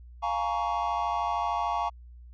triangle chord, Bb minor seventh, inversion second, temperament just, 699.2 / 839.1 / 932.3 / 1118.8 Hz, F5 / Ab5 / Bb5 / Db6, +2 / +18 / 0 / +16 cents, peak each -30 dBFS, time 0.22-1.9 s, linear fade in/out 20 ms, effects added 60 Hz sine -45 dBFS peak until 2.33 s + resampled to 16000 Hz

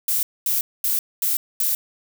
violet noise bursts, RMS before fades -21 dBFS, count 5, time 0.08-1.75 s, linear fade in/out 2 ms, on 150 ms, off 230 ms, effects none

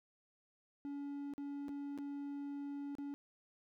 triangle tone with dropouts, 283.7 Hz, C#4, 40 cents sharp, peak -39 dBFS, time 0.85-3.14 s, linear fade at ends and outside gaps 0 ms, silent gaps 1.337-1.38 / 1.683-1.691 / 1.977-1.986 / 2.952-2.984 s, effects none

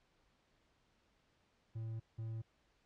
triangle tone bursts at uneven times, 112.5 Hz, A2, 39 cents sharp, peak -38 dBFS, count 2, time 1.75-2 / 2.18-2.42 s, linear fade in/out 10 ms, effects pink hiss -75 dBFS RMS until 2.85 s + low-pass 5000 Hz 12 dB/octave

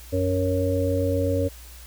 harmonic tone with a mistuned harmonic, 93 Hz, F#2, 9 cents sharp, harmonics 1 / 3 / 5 / 6, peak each -24 / -27 / -27 / -26 dBFS, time 0.12-1.49 s, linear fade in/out 20 ms, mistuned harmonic 6, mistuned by -16 cents, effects added 60 Hz sine -42 dBFS peak until 1.86 s + white hiss -47 dBFS RMS until 1.86 s

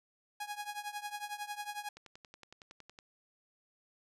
sawtooth tone with tremolo, 829 Hz, G#5, 3 cents flat, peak -32 dBFS, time 0.4-1.89 s, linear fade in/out 5 ms, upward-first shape triangle, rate 11 Hz, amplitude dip 90%
click train, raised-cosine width 0.2 ms, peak -34 dBFS, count 12, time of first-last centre 1.97-2.989 s, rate 10.8 Hz
effects resampled to 32000 Hz

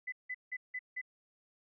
sine tone bursts, 2006 Hz, B6, 26 cents sharp, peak -36 dBFS, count 5, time 0.07-1.015 s, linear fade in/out 10 ms, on 53 ms, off 170 ms, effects none

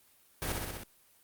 pink noise with echo, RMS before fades -35 dBFS, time 0.42-0.52 s, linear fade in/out 0 ms, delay 63 ms, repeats 5, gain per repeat -2 dB, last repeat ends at 0.835 s, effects white hiss -64 dBFS RMS until 1.23 s + Opus 32 kbps

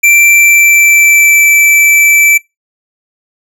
square tone with pitch glide, 2349 to 2323 Hz, D7 to D7, 0 to -20 cents, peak -4 dBFS, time 0.03-2.38 s, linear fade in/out 10 ms, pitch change -20 cents, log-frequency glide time 0.25-1.48 s, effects noise-tail reverb RT60 0.2 s tail -24 dB re dry

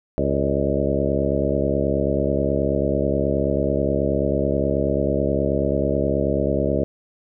harmonic tone with a mistuned harmonic, 69.3 Hz, C#2, in tune, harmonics 1 / 2 / 3 / 4 / 5 / 6 / 7 / 8 / 9, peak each -27 / -27 / -27 / -27 / -27 / -27 / -27 / -27 / -27 dBFS, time 0.18-6.84 s, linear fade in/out 0 ms, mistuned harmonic 8, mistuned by +49 cents, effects none

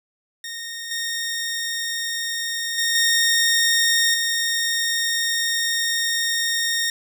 15% pulse tone with level steps, 1848 Hz, A#6, 16 cents flat, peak -24 / -18 / -13 / -10 / -14 dBFS, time 0.44-6.9 s, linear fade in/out 2 ms, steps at 0.91 / 2.78 / 2.95 / 4.14 s, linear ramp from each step 2 ms, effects none

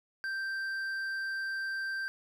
sine tone with hard clipping, 1568 Hz, G6, in tune, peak -34 dBFS, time 0.24-2.08 s, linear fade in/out 0 ms, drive 5 dB, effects none

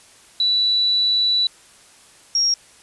sine tone pair in turn, 3951 / 5588 Hz, B7 / F8, 0 / 0 cents, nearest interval tritone, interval 600 cents, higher second, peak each -15 dBFS, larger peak neither, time 0.4-1.47 / 2.35-2.54 s, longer first, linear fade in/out 2 ms, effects white hiss -49 dBFS RMS until 2.82 s + resampled to 24000 Hz

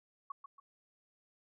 sine tone with echo, 1115 Hz, C#6, 10 cents sharp, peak -38 dBFS, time 0.3-0.32 s, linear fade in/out 5 ms, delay 140 ms, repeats 2, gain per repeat -8 dB, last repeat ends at 0.6 s, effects none

